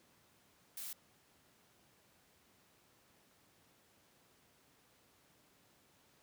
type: noise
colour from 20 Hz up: blue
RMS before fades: -45 dBFS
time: 0.77-0.93 s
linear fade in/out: 2 ms
effects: pink hiss -69 dBFS RMS until 6.22 s + high-pass 100 Hz 12 dB/octave